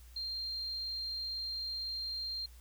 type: tone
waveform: sine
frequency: 4186 Hz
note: C8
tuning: in tune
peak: -36 dBFS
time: 0.16-2.46 s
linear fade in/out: 5 ms
effects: added 60 Hz sine -52 dBFS peak until 2.6 s + white hiss -63 dBFS RMS until 2.6 s